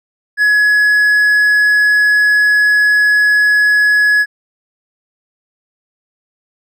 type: tone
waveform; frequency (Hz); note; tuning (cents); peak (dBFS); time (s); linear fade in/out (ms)
triangle; 1687; G#6; +27; -6; 0.37-4.26; 50
effects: none